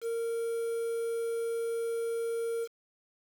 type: tone with quantisation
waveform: triangle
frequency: 461.5 Hz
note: A#4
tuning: 17 cents flat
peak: -28 dBFS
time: 0.01-2.68 s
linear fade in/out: 50 ms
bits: 8
effects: none